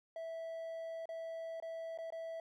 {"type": "tone with dropouts", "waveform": "triangle", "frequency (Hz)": 656, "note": "E5", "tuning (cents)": -9, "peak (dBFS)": -39, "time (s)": [0.16, 2.4], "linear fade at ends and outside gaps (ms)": 2, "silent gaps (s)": [[1.056, 1.09], [1.601, 1.624], [1.976, 1.986], [2.104, 2.123]], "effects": []}